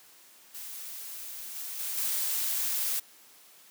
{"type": "noise with level steps", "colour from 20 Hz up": "blue", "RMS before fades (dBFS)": [-41, -38, -34, -30], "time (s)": [0.54, 3], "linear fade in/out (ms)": 10, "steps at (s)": [1.55, 1.79, 1.97], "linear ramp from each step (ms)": 10, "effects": ["white hiss -56 dBFS RMS until 3.7 s", "high-pass 200 Hz 12 dB/octave"]}